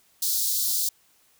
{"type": "high-pass noise", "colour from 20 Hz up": "white", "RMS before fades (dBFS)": -25, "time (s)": [0.22, 0.89], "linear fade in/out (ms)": 5, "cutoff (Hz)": 3800, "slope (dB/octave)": 48, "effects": ["white hiss -62 dBFS RMS until 1.39 s"]}